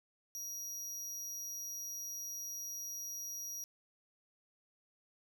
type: tone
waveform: 40% pulse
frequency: 5750 Hz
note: F8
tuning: 50 cents sharp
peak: -40 dBFS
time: 0.35-3.64 s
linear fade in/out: 0 ms
effects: none